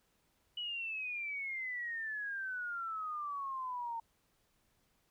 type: exponential sweep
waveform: sine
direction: down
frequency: 2960 to 908 Hz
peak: -37 dBFS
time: 0.57-4 s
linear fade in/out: 5 ms
effects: pink hiss -75 dBFS RMS until 5.1 s